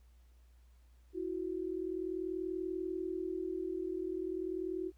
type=tone pair together; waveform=sine; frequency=329.6 / 370 Hz; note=E4 / F#4; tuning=0 / 0 cents; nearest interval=major second; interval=200 cents; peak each=-39 / -37 dBFS; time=1.13-4.92 s; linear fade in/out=50 ms; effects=added 60 Hz sine -59 dBFS peak until 4.97 s + pink hiss -75 dBFS RMS until 4.97 s